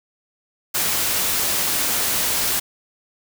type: noise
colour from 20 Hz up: white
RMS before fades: -21 dBFS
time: 0.74-2.6 s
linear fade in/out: 10 ms
effects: none